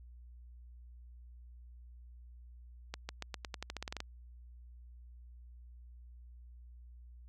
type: accelerating click train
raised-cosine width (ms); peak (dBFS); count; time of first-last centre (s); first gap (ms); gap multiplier
0.2; -22; 14; 2.94-4.004; 150; 0.89
effects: added 60 Hz sine -51 dBFS peak until 7.28 s